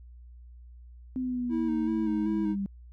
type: exponential sweep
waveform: sine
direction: down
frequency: 258.2 to 196 Hz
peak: -28 dBFS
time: 1.16-2.66 s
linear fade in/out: 0 ms
type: tone with vibrato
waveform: triangle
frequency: 318.7 Hz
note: D#4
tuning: 42 cents sharp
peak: -26 dBFS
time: 1.49-2.56 s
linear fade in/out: 50 ms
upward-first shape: square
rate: 2.6 Hz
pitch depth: 28 cents each way
effects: added 60 Hz sine -46 dBFS peak until 2.92 s